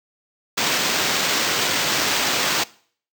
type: noise with sample-and-hold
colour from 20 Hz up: white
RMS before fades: -21 dBFS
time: 0.57-2.64 s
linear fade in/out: 10 ms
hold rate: 11025 Hz
effects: noise-tail reverb RT60 0.5 s tail -21 dB re dry + high-pass 150 Hz 12 dB/octave